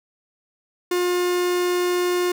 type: tone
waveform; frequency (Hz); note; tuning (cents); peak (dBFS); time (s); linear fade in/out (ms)
45% pulse; 356.7; F4; +37; -19; 0.91-2.32; 5
effects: none